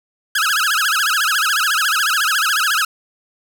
sawtooth tone with vibrato, 1459 Hz, F#6, 25 cents flat, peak -11 dBFS, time 0.35-2.85 s, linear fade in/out 5 ms, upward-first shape sine, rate 14 Hz, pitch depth 260 cents each way, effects none

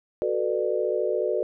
sine chord, B minor seventh, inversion second, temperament equal with one note detuned, 370 / 440 / 493.9 / 596.9 Hz, F#4 / A4 / B4 / D5, 0 / 0 / 0 / +28 cents, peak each -28 dBFS, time 0.22-1.43 s, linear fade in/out 0 ms, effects none

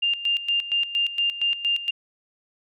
sine tone with tremolo, 2800 Hz, F7, 4 cents sharp, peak -19 dBFS, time 0.02-1.91 s, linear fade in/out 10 ms, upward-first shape square, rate 4.3 Hz, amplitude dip 75%, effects none

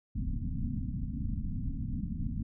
pink low-pass noise, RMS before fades -34 dBFS, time 0.15-2.43 s, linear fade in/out 10 ms, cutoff 270 Hz, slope 96 dB/octave, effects none

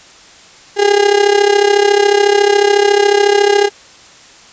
35% pulse tone with amplitude modulation, 407.1 Hz, G#4, 35 cents flat, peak -3 dBFS, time 0.76-3.7 s, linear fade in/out 50 ms, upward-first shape sine, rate 34 Hz, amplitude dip 75%, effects white hiss -40 dBFS RMS until 4.52 s + resampled to 16000 Hz

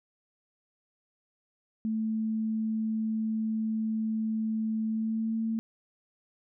sine tone with pitch glide, 220 to 224.1 Hz, A3 to A3, 0 to +32 cents, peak -27 dBFS, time 1.85-5.59 s, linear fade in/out 0 ms, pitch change +32 cents, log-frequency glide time 4.86-5.39 s, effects none

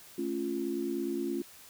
sine chord, A augmented, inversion none, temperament equal with one note detuned, 220 / 277.2 / 346.8 Hz, A3 / C#4 / E#4, 0 / 0 / -12 cents, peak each -38 / -35 / -33 dBFS, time 0.18-1.42 s, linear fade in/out 5 ms, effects white hiss -53 dBFS RMS until 1.69 s

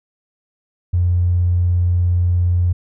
triangle tone with tanh clipping, 88.3 Hz, F2, 20 cents sharp, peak -12 dBFS, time 0.93-2.73 s, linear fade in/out 10 ms, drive 2 dB, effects none

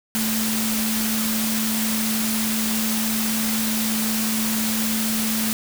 sine tone in noise, 220 Hz, A3, in tune, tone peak -23 dBFS, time 0.15-5.53 s, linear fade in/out 0 ms, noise white, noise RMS -25 dBFS, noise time 0.15-5.53 s, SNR -1 dB, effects none

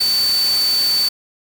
sine tone in noise, 4530 Hz, C#8, 37 cents sharp, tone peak -14 dBFS, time 0-1.09 s, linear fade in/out 10 ms, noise white, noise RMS -26 dBFS, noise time 0-1.09 s, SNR +9 dB, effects none

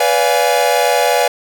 45% pulse chord, B diminished seventh, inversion none, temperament equal with one note detuned, 493.9 / 576.9 / 698.5 / 830.6 Hz, B4 / D5 / F5 / Ab5, 0 / -31 / 0 / 0 cents, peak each -17 dBFS, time 0-1.28 s, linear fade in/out 5 ms, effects none

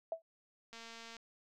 sine tone with exponential decay, 655 Hz, E5, 11 cents flat, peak -31 dBFS, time 0.12-0.22 s, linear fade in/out 2 ms, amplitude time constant 20 ms
click train, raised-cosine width 0.2 ms, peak -34 dBFS, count 101, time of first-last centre 0.73-1.167 s, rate 229 Hz
effects none

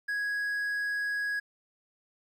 triangle tone, 1661.2 Hz, G#6, in tune, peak -27 dBFS, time 0.08-1.4 s, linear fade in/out 10 ms, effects 11-bit

